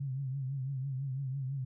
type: tone with vibrato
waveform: sine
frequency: 134.3 Hz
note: C3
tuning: 46 cents sharp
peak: -33 dBFS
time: 0-1.65 s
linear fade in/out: 10 ms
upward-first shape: triangle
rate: 6 Hz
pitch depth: 97 cents each way
effects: none

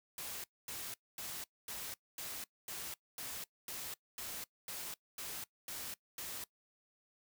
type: noise bursts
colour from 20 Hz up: white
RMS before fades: -44 dBFS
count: 13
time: 0.18-6.44 s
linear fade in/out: 2 ms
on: 260 ms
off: 240 ms
effects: noise-tail reverb RT60 0.1 s tail -21 dB re dry

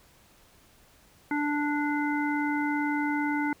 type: harmonic tone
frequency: 293.7 Hz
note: D4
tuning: in tune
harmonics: 1 / 3 / 5 / 7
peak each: -27 / -32 / -34 / -35 dBFS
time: 1.31-3.53 s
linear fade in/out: 2 ms
effects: pink hiss -59 dBFS RMS until 3.6 s

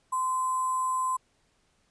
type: tone with sample-and-hold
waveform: sine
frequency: 1032 Hz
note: C6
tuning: 24 cents flat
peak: -25 dBFS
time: 0.12-1.17 s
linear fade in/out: 10 ms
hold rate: 8820 Hz
effects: pink hiss -69 dBFS RMS until 1.9 s + resampled to 22050 Hz

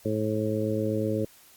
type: harmonic tone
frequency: 108 Hz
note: A2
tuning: 32 cents flat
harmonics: 1 / 2 / 3 / 4 / 5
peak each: -31 / -31 / -31 / -31 / -31 dBFS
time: 0.05-1.25 s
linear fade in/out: 5 ms
effects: white hiss -55 dBFS RMS until 1.56 s + Opus 48 kbps

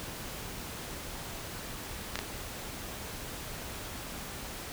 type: clicks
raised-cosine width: 0.2 ms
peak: -14 dBFS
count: 2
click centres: 2.156 / 2.19 s
effects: pink hiss -41 dBFS RMS until 4.72 s

